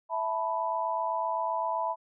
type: chord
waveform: sine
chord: E suspended fourth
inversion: none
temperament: equal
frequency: 659.3 / 880 / 987.8 Hz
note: E5 / A5 / B5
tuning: 0 / 0 / 0 cents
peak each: -33 / -33 / -30 dBFS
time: 0.09-1.96 s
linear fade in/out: 50 ms
effects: none